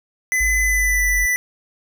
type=tone with pitch glide; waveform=square; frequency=2018 to 1982.2 Hz; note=B6 to B6; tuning=+37 to +6 cents; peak=-17 dBFS; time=0.32-1.36 s; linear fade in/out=0 ms; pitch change=-31 cents; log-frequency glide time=0.61-1.01 s
type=linear sweep; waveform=sine; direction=down; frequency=55 to 44.23 Hz; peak=-21 dBFS; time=0.4-1.26 s; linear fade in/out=10 ms
effects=none